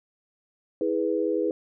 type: chord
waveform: sine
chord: E major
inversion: none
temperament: equal with one note detuned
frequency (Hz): 323.8 / 415.3 / 493.9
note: E4 / G#4 / B4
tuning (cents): -31 / 0 / 0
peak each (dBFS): -27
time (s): 0.81-1.51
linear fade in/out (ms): 2
effects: none